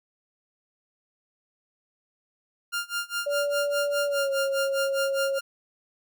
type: tone with tremolo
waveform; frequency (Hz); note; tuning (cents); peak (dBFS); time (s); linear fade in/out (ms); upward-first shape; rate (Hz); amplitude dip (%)
sawtooth; 1400; F6; +4; -22; 2.72-5.41; 20; sine; 4.9; 95
type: tone with pitch glide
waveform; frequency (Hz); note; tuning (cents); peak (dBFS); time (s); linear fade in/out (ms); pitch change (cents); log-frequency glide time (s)
sine; 575 to 546.5; D5 to C#5; -37 to -25; -24; 3.26-5.39; 10; -88; 4.06-4.31
effects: none